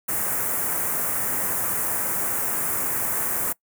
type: band-stop noise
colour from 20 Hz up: white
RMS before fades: -25 dBFS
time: 0.08-3.53 s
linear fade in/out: 10 ms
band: 1900 to 8100 Hz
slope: 24 dB/octave
effects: noise-tail reverb RT60 0.1 s tail -22 dB re dry + high-pass 80 Hz 12 dB/octave